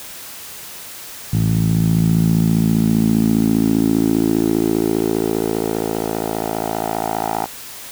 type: tone with band-pass filter sweep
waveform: 10% pulse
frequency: 55 Hz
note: A1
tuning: in tune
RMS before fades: -17 dBFS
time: 1.33-7.46 s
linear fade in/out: 5 ms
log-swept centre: 130 to 790 Hz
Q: 3.1
effects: white hiss -34 dBFS RMS until 7.91 s